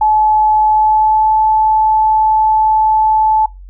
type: tone with pitch glide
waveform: sine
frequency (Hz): 859 to 869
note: A5 to A5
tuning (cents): -42 to -22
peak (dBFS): -8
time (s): 0.01-3.46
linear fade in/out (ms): 5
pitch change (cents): +20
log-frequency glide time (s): 0.67-1.33
effects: noise-tail reverb RT60 0.2 s tail -21 dB re dry + added 46 Hz sine -31 dBFS peak until 3.69 s